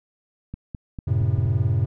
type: clicks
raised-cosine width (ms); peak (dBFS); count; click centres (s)
5; -20; 6; 0.54 / 0.748 / 0.988 / 1.217 / 1.383 / 1.456
type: chord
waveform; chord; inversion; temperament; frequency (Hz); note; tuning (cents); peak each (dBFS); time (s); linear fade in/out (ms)
triangle; F# diminished; none; just; 92.5 / 111 / 133.2; F#2 / A2 / C3; 0 / +16 / +31; -21 / -20 / -22; 1.07-1.86; 10
effects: none